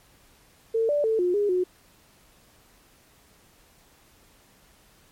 sine tone with pitch steps, 451.4 / 585 / 443.6 / 357.3 / 410.7 / 363.7 Hz, A4 / D5 / A4 / F4 / G#4 / F#4, +44 / -7 / +14 / +40 / -19 / -30 cents, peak -20 dBFS, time 0.74-1.64 s, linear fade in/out 10 ms, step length 150 ms, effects pink hiss -58 dBFS RMS until 5.11 s + MP3 64 kbps

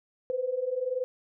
sine tone pair together, 493.9 / 514.7 Hz, B4 / C5, 0 / -29 cents, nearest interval minor second, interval 71 cents, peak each -32 / -29 dBFS, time 0.3-1.04 s, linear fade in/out 0 ms, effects none

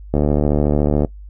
click train, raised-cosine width 2 ms, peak -3 dBFS, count 68, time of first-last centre 0.14-1.048 s, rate 73.8 Hz, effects noise-tail reverb RT60 0.1 s tail -20 dB re dry + added 50 Hz sine -33 dBFS peak until 1.29 s

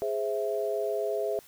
sine chord, Ab augmented, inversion none, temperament equal, 415.3 / 523.3 / 659.3 Hz, Ab4 / C5 / E5, 0 / 0 / 0 cents, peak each -30 / -34 / -31 dBFS, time 0.02-1.39 s, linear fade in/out 0 ms, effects white hiss -55 dBFS RMS until 1.47 s

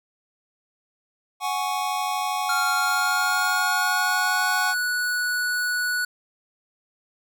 square chord, F# suspended second, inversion none, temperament just, 740 / 832.5 / 1110 Hz, F#5 / G#5 / C#6, 0 / +4 / +2 cents, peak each -29 dBFS, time 1.4-4.75 s, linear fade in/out 50 ms
square tone with pitch glide, 1391 to 1472.9 Hz, F6 to F#6, -7 to -8 cents, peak -23 dBFS, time 2.49-6.05 s, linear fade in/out 5 ms, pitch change +99 cents, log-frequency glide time 2.76-4.45 s
effects none

